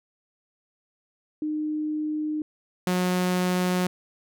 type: tone pair in turn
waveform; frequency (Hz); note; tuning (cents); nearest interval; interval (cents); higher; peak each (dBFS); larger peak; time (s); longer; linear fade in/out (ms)
sine / sawtooth; 305.4 / 181.36; D#4 / F#3; -32 / -34; major sixth; 902; first; -25 / -18; second; 1.42-2.42 / 2.87-3.87; neither; 2
effects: none